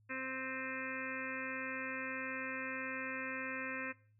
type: harmonic tone with a mistuned harmonic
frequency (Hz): 261.6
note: C4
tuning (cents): 0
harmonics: 1 / 2 / 4 / 5 / 6 / 7 / 8 / 9 / 10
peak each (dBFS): -46 / -48 / -50 / -51 / -46 / -45 / -49 / -47 / -49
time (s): 0.09-3.93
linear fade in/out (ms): 20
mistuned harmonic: 9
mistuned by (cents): +49
effects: noise-tail reverb RT60 0.4 s tail -19 dB re dry + added 106 Hz sine -66 dBFS peak until 4.19 s